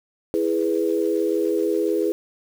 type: chord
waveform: sine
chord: E major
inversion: none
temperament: equal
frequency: 329.6 / 415.3 / 493.9 Hz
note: E4 / G#4 / B4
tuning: 0 / 0 / 0 cents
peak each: -23 / -22 / -25 dBFS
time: 0.34-2.12 s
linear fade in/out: 0 ms
effects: 7-bit